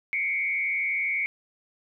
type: tone with frequency modulation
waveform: sine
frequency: 2216 Hz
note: C#7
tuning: 1 cent flat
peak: -24 dBFS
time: 0.13-1.26 s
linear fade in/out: 0 ms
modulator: 100 Hz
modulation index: 1
effects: none